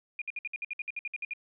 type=tone bursts; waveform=sine; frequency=2431 Hz; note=D#7; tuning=41 cents flat; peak=-32 dBFS; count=14; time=0.19-1.335 s; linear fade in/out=2 ms; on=27 ms; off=59 ms; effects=none